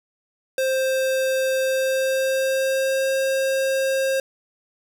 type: tone with pitch glide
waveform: square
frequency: 526 to 534.6 Hz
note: C5 to C5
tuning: +9 to +37 cents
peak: -20 dBFS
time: 0.58-4.2 s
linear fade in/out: 2 ms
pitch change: +28 cents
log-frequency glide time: 1.62-3.12 s
effects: 8-bit